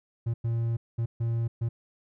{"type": "tone bursts at uneven times", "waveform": "triangle", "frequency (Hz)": 115.8, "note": "A#2", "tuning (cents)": -11, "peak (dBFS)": -23, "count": 5, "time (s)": [[0.26, 0.34], [0.44, 0.77], [0.98, 1.06], [1.2, 1.48], [1.61, 1.69]], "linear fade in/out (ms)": 10, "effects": []}